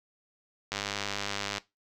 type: click train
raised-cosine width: 0.2 ms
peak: -14 dBFS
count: 88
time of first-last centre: 0.72-1.581 s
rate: 101 Hz
effects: noise-tail reverb RT60 0.2 s tail -18 dB re dry